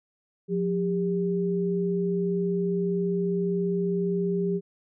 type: tone pair together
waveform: sine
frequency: 178.3 / 400 Hz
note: F3 / G4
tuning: +36 / +35 cents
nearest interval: octave + major second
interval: 1399 cents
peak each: -26 dBFS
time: 0.48-4.61 s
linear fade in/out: 50 ms
effects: none